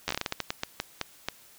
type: slowing click train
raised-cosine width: 0.2 ms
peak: -11 dBFS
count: 15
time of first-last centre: 0.08-1.286 s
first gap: 11 ms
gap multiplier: 1.28
effects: white hiss -55 dBFS RMS until 1.58 s